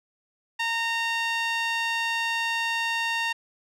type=tone with band-pass filter; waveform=sawtooth; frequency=920 Hz; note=A#5; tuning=23 cents flat; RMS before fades=-27 dBFS; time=0.59-3.33 s; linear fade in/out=10 ms; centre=2500 Hz; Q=1.3; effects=none